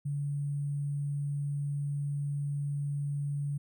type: tone with sample-and-hold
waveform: sine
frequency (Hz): 143.3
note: D3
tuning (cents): -42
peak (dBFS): -30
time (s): 0.05-3.58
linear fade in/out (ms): 10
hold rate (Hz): 8820
effects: none